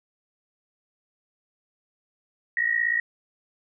sine tone pair together, 1861.2 / 1918 Hz, A#6 / A#6, -3 / +49 cents, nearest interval minor second, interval 52 cents, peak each -24 dBFS, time 2.57-3 s, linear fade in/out 2 ms, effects none

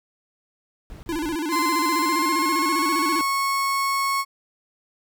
brown noise bursts, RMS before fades -39 dBFS, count 3, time 0.9-1.35 s, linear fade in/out 0 ms, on 130 ms, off 30 ms
square tone with vibrato, 317 Hz, D#4, 32 cents sharp, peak -25 dBFS, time 1.09-3.21 s, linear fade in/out 0 ms, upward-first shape square, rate 15 Hz, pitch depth 110 cents each way
35% pulse tone with pitch glide, 1038 to 1099.7 Hz, C6 to C#6, -14 to -14 cents, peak -19 dBFS, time 1.49-4.25 s, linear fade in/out 50 ms, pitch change +100 cents, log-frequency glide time 1.93-2.9 s
effects none

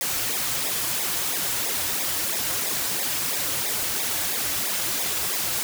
white noise with flanger, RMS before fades -26 dBFS, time 0.01-5.63 s, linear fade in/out 0 ms, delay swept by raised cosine 0.67 to 5.07 ms, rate 3 Hz, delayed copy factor -0.9, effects none

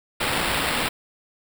white noise with sample-and-hold, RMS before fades -24 dBFS, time 0.2-0.89 s, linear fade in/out 10 ms, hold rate 6300 Hz, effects none

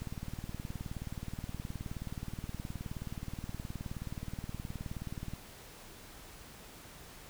click train, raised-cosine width 5 ms, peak -27 dBFS, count 102, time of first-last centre 0.02-5.336 s, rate 19 Hz, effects pink hiss -52 dBFS RMS until 7.29 s

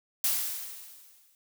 blue noise with exponential decay, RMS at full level -25 dBFS, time 0.24-1.35 s, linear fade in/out 1 ms, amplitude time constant 240 ms, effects none

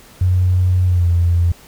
triangle tone with pitch glide, 91.2 to 86.08 Hz, F#2 to F2, -24 to -25 cents, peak -7 dBFS, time 0.21-1.52 s, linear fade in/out 5 ms, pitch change -101 cents, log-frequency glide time 0.86-1.08 s, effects tanh soft clip ceiling -9 dBFS + pink hiss -44 dBFS RMS until 1.67 s

